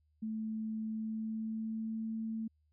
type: tone with pitch glide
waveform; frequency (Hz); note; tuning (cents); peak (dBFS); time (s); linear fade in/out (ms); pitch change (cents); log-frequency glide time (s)
sine; 219.2 to 222.5; A3 to A3; -6 to +20; -35; 0.22-2.48; 10; +26; 0.87-2.15
effects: added 76 Hz sine -70 dBFS peak until 2.72 s